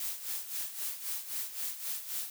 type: noise with tremolo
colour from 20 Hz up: blue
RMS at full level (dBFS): -35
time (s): 0-2.3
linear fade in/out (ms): 2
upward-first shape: sine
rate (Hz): 3.8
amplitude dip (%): 70
effects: none

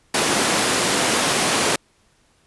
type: high-pass noise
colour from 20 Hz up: pink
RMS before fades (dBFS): -19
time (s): 0.14-1.76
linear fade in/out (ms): 5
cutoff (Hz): 240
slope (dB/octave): 12
effects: pink hiss -60 dBFS RMS until 2.46 s + resampled to 24000 Hz

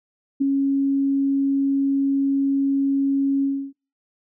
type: tone with ADSR envelope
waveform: sine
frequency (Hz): 275.3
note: C#4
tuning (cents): -12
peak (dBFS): -14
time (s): 0.4-3.73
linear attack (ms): 17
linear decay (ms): 7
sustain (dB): -3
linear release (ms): 300
effects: noise-tail reverb RT60 0.3 s tail -21 dB re dry

